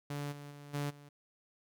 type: tone with level steps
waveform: sawtooth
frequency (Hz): 144.3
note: D3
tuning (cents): -30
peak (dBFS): -33 / -42 / -45 / -30 / -49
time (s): 0.1-1.09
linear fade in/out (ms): 5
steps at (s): 0.31 / 0.5 / 0.73 / 0.89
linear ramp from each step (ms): 20
effects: none